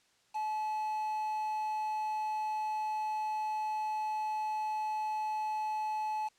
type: tone with quantisation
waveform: triangle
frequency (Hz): 860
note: A5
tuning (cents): -40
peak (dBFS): -30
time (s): 0.34-6.29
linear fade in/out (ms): 20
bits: 8
effects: white hiss -69 dBFS RMS until 6.38 s + low-pass 7000 Hz 12 dB/octave